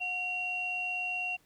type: tone pair together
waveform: sine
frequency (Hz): 727.9 / 2748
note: F#5 / F7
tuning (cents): -29 / -29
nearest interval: octave + major seventh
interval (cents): 2300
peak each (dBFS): -39 / -31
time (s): 0-1.37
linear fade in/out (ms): 20
effects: tanh soft clip ceiling -24 dBFS + pink hiss -67 dBFS RMS until 1.45 s